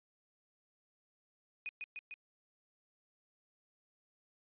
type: tone with echo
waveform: sine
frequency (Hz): 2489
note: D#7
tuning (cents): 0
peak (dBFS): -38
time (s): 1.66-1.69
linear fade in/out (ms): 0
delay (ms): 150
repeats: 3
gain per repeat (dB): -2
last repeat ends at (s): 2.14
effects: resampled to 8000 Hz